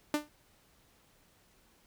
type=tone with exponential decay; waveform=sawtooth; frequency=297.9 Hz; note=D4; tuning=25 cents sharp; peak=-21 dBFS; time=0.14-0.29 s; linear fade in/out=2 ms; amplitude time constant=31 ms; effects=pink hiss -66 dBFS RMS until 1.86 s